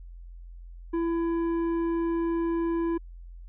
sine tone with tanh clipping, 334.6 Hz, E4, 26 cents sharp, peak -26 dBFS, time 0.93-2.98 s, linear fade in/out 10 ms, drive 9 dB, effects added 43 Hz sine -41 dBFS peak until 3.48 s

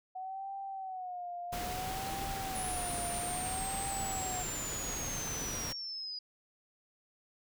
sine tone with vibrato, 742 Hz, F#5, 5 cents sharp, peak -38 dBFS, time 0.15-4.43 s, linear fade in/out 10 ms, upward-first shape sine, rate 0.6 Hz, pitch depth 97 cents each way
pink noise, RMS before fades -40 dBFS, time 1.52-5.73 s, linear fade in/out 10 ms
sine linear sweep, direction down, 9956 to 4900 Hz, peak -38 dBFS, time 2.55-6.19 s, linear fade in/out 5 ms
effects none

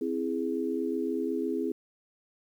sine chord, C augmented, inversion none, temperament equal, 261.6 / 329.6 / 415.3 Hz, C4 / E4 / G#4, 0 / 0 / 0 cents, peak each -32 dBFS, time 0.01-1.72 s, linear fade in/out 5 ms, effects 10-bit

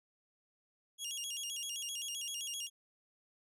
20% pulse tone with vibrato, 3063 Hz, G7, 41 cents flat, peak -33 dBFS, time 0.98-2.7 s, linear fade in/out 50 ms, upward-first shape square, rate 7.7 Hz, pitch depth 140 cents each way, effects none

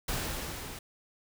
pink noise with level ramp, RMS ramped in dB -32 to -43 dBFS, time 0.08-0.79 s, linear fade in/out 5 ms, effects none

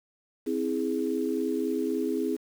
sine chord, C augmented, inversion none, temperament equal with one note detuned, 261.6 / 325.3 / 415.3 Hz, C4 / E4 / G#4, 0 / -23 / 0 cents, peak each -30 dBFS, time 0.46-2.37 s, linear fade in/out 20 ms, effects 8-bit

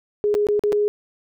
sine tone with dropouts, 415.3 Hz, G#4, in tune, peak -16 dBFS, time 0.24-0.88 s, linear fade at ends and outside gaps 0 ms, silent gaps 0.342-0.35 / 0.469-0.487 / 0.594-0.637 / 0.722-0.728 s, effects none

